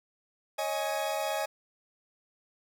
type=chord; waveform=40% pulse; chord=C# suspended second; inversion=none; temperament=equal with one note detuned; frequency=554.4 / 630.2 / 830.6 Hz; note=C#5 / D#5 / G#5; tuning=0 / +22 / 0 cents; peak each=-35 / -32 / -33 dBFS; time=0.58-1.46 s; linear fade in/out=10 ms; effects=none